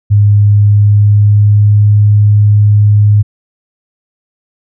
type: tone with pitch glide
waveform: sine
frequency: 103 to 104.14 Hz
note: G#2 to G#2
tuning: -14 to +5 cents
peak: -3 dBFS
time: 0.1-3.23 s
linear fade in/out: 20 ms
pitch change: +19 cents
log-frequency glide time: 0.47-1.92 s
effects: none